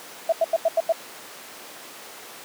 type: tone bursts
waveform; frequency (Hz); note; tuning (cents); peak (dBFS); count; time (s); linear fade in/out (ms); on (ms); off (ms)
sine; 659.3; E5; 0; -15; 6; 0.29-0.924; 5; 34; 86
effects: pink hiss -40 dBFS RMS until 2.44 s + high-pass 400 Hz 12 dB/octave